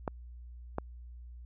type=clicks; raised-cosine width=1 ms; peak=-18 dBFS; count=2; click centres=0.078 / 0.784 s; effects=added 60 Hz sine -45 dBFS peak until 1.45 s